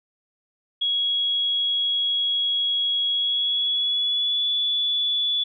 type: tone with pitch glide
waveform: sine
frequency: 3324 to 3441 Hz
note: G#7 to A7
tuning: +1 to -39 cents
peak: -20 dBFS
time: 0.81-5.44 s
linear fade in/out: 10 ms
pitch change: +60 cents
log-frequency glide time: 3.11-4.48 s
effects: none